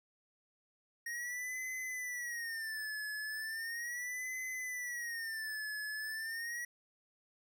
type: tone with vibrato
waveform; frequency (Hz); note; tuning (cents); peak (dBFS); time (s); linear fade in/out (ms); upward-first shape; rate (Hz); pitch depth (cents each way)
square; 1864.7; A#6; 0; -39; 1.06-6.65; 5; sine; 0.37; 150
effects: none